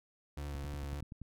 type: tone with vibrato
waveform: 35% pulse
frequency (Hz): 71.5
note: D2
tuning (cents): -46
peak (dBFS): -37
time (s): 0.37-1.01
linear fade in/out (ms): 5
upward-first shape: square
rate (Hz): 3.5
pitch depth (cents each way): 22
type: click train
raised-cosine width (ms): 5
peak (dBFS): -33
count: 8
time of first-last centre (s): 0.55-1.217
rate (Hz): 10.5
effects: none